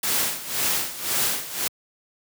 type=noise with tremolo; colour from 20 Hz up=white; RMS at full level=-22 dBFS; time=0.03-1.68 s; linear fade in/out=5 ms; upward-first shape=sine; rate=1.9 Hz; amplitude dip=80%; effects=high-pass 100 Hz 12 dB/octave